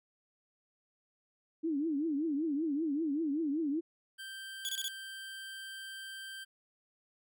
sine tone with vibrato, 303 Hz, D#4, 46 cents flat, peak -30 dBFS, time 1.63-3.81 s, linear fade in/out 20 ms, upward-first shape triangle, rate 5.2 Hz, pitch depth 200 cents each way
25% pulse tone, 1568 Hz, G6, in tune, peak -39 dBFS, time 4.18-6.45 s, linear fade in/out 20 ms
sawtooth tone bursts, 3378 Hz, G#7, 29 cents sharp, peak -31 dBFS, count 4, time 4.65-4.881 s, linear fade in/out 0 ms, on 39 ms, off 25 ms
effects none

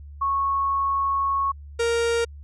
sine / 45% pulse tone pair in turn, 1102 / 466.2 Hz, C#6 / A#4, -11 / 0 cents, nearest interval octave + minor third, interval 1489 cents, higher first, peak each -20 dBFS, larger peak neither, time 0.21-1.52 / 1.79-2.25 s, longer first, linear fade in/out 10 ms, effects added 72 Hz sine -38 dBFS peak until 2.43 s + resampled to 22050 Hz

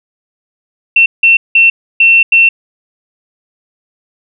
sine tone bursts at uneven times, 2700 Hz, E7, 41 cents sharp, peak -3 dBFS, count 5, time 0.96-1.06 / 1.23-1.37 / 1.55-1.7 / 2-2.23 / 2.32-2.49 s, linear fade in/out 5 ms, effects none

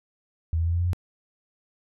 sine tone with pitch steps, 81.4 / 82.92 / 84.47 / 86.04 / 87.65 / 89.28 Hz, E2 / E2 / E2 / F2 / F2 / F2, -21 / +11 / +43 / -25 / +7 / +39 cents, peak -21 dBFS, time 0.53-0.932 s, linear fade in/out 0 ms, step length 67 ms, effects none

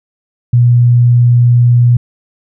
sine tone, 121 Hz, B2, 35 cents flat, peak -4 dBFS, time 0.53-1.97 s, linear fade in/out 5 ms, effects none

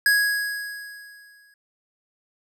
square tone with exponential decay, 1661.2 Hz, G#6, in tune, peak -15 dBFS, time 0.06-1.54 s, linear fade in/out 2 ms, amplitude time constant 320 ms, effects none

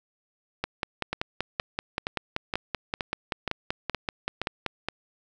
two click trains, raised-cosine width 0.3 ms, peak -12 / -11 dBFS, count 9 / 22, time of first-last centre 1.13-4.886 / 0.64-4.663 s, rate 2.13 / 5.22 Hz, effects none

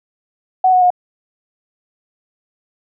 sine tone with pitch steps, 746 / 734 / 720 Hz, F#5 / F#5 / F#5, +14 / -14 / -47 cents, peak -8 dBFS, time 0.64-0.904 s, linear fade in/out 5 ms, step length 88 ms, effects none

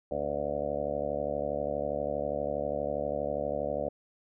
harmonic tone, 72.4 Hz, D2, 24 cents flat, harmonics 1 / 2 / 3 / 4 / 6 / 7 / 8 / 9 / 10, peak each -44 / -45 / -42 / -42 / -41 / -35 / -33 / -38 / -41 dBFS, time 0.11-3.89 s, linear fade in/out 5 ms, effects none

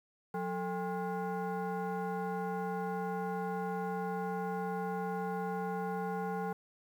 sine tone with frequency modulation, 180.3 Hz, F#3, 45 cents flat, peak -33 dBFS, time 0.34-6.53 s, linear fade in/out 5 ms, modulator 623 Hz, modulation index 1.4, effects 10-bit

